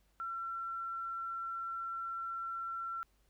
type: tone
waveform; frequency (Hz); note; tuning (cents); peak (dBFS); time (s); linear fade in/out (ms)
sine; 1354; E6; +46; -37; 0.2-3.03; 0
effects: added 50 Hz sine -70 dBFS peak until 3.29 s + pink hiss -75 dBFS RMS until 3.29 s